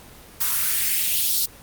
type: noise with high-pass filter sweep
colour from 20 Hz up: blue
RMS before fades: -21 dBFS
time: 0.4-1.46 s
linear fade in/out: 10 ms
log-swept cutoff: 970 to 4600 Hz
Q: 2.4
effects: pink hiss -45 dBFS RMS until 1.62 s + Opus 24 kbps